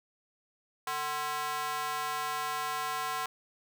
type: tone with high-pass filter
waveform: square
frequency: 150 Hz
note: D3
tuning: 37 cents sharp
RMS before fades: -34 dBFS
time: 0.87-3.26 s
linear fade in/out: 2 ms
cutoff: 1000 Hz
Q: 2.2
effects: none